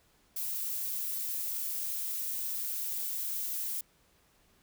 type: noise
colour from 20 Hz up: violet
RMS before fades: -35 dBFS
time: 0.36-3.81 s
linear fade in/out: 5 ms
effects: pink hiss -67 dBFS RMS until 4.62 s